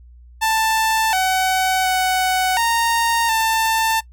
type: tone with pitch steps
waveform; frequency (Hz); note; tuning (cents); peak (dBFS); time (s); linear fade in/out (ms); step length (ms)
sawtooth; 885 / 752 / 746 / 926 / 892; A5 / F#5 / F#5 / A#5 / A5; +10 / +28 / +14 / -12 / +23; -12; 0.41-4.01; 20; 720
effects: noise-tail reverb RT60 0.1 s tail -21 dB re dry + added 60 Hz sine -41 dBFS peak until 4.12 s